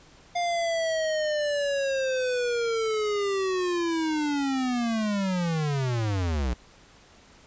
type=linear sweep; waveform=square; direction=down; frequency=705 to 57.4 Hz; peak=-25 dBFS; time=0.35-6.54 s; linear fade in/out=10 ms; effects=pink hiss -54 dBFS RMS until 7.46 s + resampled to 16000 Hz